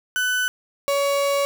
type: tone pair in turn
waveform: 35% pulse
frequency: 1500 / 561.9 Hz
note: F#6 / C#5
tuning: +23 / +23 cents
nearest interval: octave + perfect fourth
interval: 1700 cents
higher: first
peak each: -18 / -17 dBFS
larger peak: second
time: 0.16-0.48 / 0.88-1.45 s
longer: second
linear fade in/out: 0 ms
effects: none